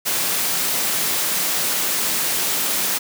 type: high-pass noise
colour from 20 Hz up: white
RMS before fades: -21 dBFS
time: 0.05-2.99 s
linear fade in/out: 20 ms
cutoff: 130 Hz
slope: 24 dB/octave
effects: none